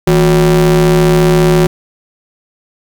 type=ring-modulated tone; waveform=square; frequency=100.1 Hz; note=G2; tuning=37 cents sharp; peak=-4 dBFS; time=0.07-1.67 s; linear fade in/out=5 ms; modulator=263 Hz; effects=7-bit